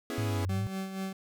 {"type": "chord", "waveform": "sawtooth", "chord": "C# minor seventh", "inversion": "third", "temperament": "equal", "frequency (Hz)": [246.9, 277.2, 329.6, 415.3], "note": ["B3", "C#4", "E4", "G#4"], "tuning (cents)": [0, 0, 0, 0], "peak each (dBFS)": -35, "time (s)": [0.1, 0.45], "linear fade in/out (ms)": 0}
{"type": "linear two-way sweep", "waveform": "sine", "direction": "down then up", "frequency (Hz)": [110, 92.4, 110], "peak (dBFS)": -29, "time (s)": [0.18, 0.67], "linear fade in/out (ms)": 0, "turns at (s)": 0.47}
{"type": "tone with tremolo", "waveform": "40% pulse", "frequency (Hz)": 191.5, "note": "G3", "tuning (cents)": -40, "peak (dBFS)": -31, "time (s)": [0.49, 1.13], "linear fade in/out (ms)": 5, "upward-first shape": "sine", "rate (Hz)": 4.2, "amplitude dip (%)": 55}
{"effects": []}